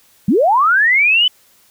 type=linear sweep; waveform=sine; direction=up; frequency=164.81 to 3051 Hz; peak=-9 dBFS; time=0.28-1.28 s; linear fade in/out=5 ms; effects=white hiss -52 dBFS RMS until 1.7 s